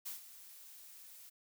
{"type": "noise with ADSR envelope", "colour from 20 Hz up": "blue", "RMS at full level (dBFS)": -42, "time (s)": [0.05, 1.3], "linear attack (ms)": 15, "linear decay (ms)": 140, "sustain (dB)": -13, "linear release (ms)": 14, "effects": []}